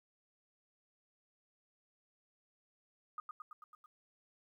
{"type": "tone with echo", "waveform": "sine", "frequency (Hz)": 1235, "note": "D#6", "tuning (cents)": -13, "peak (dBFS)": -39, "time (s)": [3.18, 3.2], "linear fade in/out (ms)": 2, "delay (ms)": 110, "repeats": 6, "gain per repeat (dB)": -3, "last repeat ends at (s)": 3.86, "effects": ["13-bit"]}